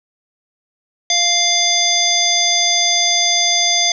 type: harmonic tone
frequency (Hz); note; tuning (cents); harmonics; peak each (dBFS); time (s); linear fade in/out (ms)
697; F5; -4; 1 / 3 / 5 / 7 / 9; -22 / -21 / -17 / -18 / -18; 1.1-3.92; 2
effects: none